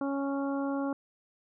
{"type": "harmonic tone", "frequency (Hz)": 277.2, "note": "C#4", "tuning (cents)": 0, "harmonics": [1, 2, 3, 4, 5], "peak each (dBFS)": [-30, -36, -40, -42, -44], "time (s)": [0.01, 0.93], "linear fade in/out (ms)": 2, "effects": []}